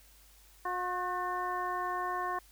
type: harmonic tone with a mistuned harmonic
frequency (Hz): 360.3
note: F#4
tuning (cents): -46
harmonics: 1 / 2 / 3 / 4 / 5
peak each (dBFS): -41 / -37 / -34 / -45 / -42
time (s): 0.65-2.39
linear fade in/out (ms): 5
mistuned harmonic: 4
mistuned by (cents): +64
effects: added 50 Hz sine -60 dBFS peak until 2.51 s + white hiss -61 dBFS RMS until 2.51 s